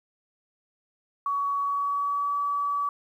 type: tone with pitch glide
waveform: sine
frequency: 1127 to 1145.4 Hz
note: C#6 to D6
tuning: +28 to -44 cents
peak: -24 dBFS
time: 1.26-2.89 s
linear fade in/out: 2 ms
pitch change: +28 cents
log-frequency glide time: 1.59-2.35 s
effects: 10-bit